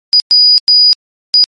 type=tone bursts at uneven times; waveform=sine; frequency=4920 Hz; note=D#8; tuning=20 cents flat; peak=-3 dBFS; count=4; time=0.13-0.2 / 0.31-0.58 / 0.68-0.93 / 1.34-1.44 s; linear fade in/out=0 ms; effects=MP3 48 kbps